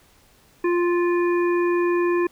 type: harmonic tone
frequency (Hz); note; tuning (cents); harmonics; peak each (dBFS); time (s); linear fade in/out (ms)
349.2; F4; 0; 1 / 3 / 5 / 7; -18 / -28 / -32 / -35; 0.64-2.27; 5
effects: pink hiss -56 dBFS RMS until 2.31 s